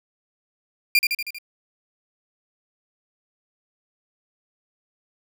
30% pulse tone with echo, 2393 Hz, D7, 32 cents sharp, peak -11 dBFS, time 0.95-0.99 s, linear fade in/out 2 ms, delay 79 ms, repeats 5, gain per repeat -4 dB, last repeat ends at 1.385 s, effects none

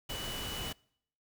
sine tone in noise, 2960 Hz, F#7, in tune, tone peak -41 dBFS, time 0.09-0.73 s, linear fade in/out 10 ms, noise pink, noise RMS -40 dBFS, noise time 0.09-0.73 s, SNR -4 dB, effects noise-tail reverb RT60 0.7 s tail -26 dB re dry

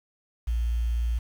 sine tone with quantisation, 58.27 Hz, A#1, in tune, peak -23 dBFS, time 0.47-1.19 s, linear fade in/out 10 ms, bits 8, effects none

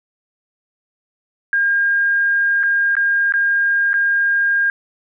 sine tone with dropouts, 1613 Hz, G6, 49 cents sharp, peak -13 dBFS, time 1.53-4.7 s, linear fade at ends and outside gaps 1 ms, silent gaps 2.631-2.635 / 2.953-2.967 / 3.323-3.338 / 3.932-3.94 s, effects none

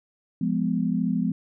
sine chord, F diminished, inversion none, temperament equal with one note detuned, 174.61 / 207.7 / 250.5 Hz, F3 / Ab3 / Cb4, 0 / 0 / +25 cents, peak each -26 dBFS, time 0.41-1.32 s, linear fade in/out 5 ms, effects none

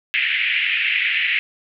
pink band-pass noise, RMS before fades -20 dBFS, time 0.14-1.39 s, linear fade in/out 0 ms, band 1900 to 2900 Hz, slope 48 dB/octave, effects none

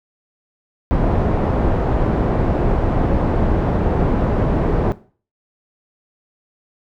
pink low-pass noise, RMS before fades -17 dBFS, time 0.91-4.92 s, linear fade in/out 0 ms, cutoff 740 Hz, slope 12 dB/octave, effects noise-tail reverb RT60 0.4 s tail -17 dB re dry

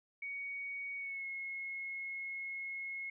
sine tone with pitch glide, 2240 to 2170 Hz, C#7 to C#7, +18 to -37 cents, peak -39 dBFS, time 0.22-3.1 s, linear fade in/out 5 ms, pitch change -55 cents, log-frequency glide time 0.97-1.26 s, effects none

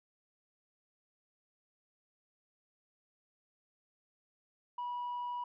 sine tone, 974 Hz, B5, 24 cents flat, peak -34 dBFS, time 4.78-5.44 s, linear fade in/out 5 ms, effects tanh soft clip ceiling -34 dBFS

